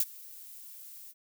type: noise with ADSR envelope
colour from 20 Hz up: violet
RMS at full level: -24 dBFS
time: 0-1.14 s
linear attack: 3 ms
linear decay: 41 ms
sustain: -24 dB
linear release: 45 ms
effects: none